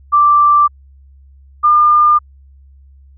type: tone pair in turn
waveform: sine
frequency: 1174.7 / 1204.2 Hz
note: D6 / D6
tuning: 0 / +43 cents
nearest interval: unison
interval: 43 cents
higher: second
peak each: -6 dBFS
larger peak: neither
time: 0.12-0.68 / 1.63-2.19 s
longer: neither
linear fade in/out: 20 ms
effects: added 68 Hz sine -40 dBFS peak until 3.17 s